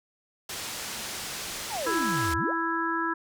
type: low-pass noise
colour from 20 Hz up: white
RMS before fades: -36 dBFS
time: 0.49-2.34 s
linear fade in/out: 5 ms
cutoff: 7900 Hz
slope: 12 dB/octave
type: exponential two-way sweep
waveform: sine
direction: down then up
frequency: 1000 to 71.2 to 1000 Hz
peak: -30 dBFS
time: 1.69-2.54 s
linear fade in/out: 50 ms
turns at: 2.35 s
type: harmonic tone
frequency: 330.9 Hz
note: E4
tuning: 7 cents sharp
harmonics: 1 / 3 / 4 / 5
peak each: -31 / -31 / -31 / -31 dBFS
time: 1.86-3.14 s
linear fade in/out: 10 ms
effects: none